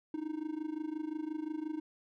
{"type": "tone with amplitude modulation", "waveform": "triangle", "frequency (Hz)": 310.2, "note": "D#4", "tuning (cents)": -5, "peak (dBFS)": -30, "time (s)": [0.14, 1.8], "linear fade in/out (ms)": 2, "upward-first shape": "sine", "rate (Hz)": 25.7, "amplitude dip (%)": 85, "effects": []}